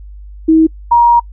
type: tone pair in turn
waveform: sine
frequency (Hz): 320 / 946.8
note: D#4 / A#5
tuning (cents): +49 / +27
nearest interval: octave + perfect fifth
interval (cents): 1878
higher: second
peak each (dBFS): -4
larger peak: neither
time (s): 0.48-0.67 / 0.91-1.2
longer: second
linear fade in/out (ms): 10
effects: noise-tail reverb RT60 0.1 s tail -26 dB re dry + added 50 Hz sine -29 dBFS peak until 1.32 s